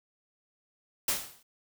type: noise with exponential decay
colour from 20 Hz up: white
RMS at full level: -25 dBFS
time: 1.08-1.43 s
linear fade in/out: 5 ms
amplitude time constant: 75 ms
effects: none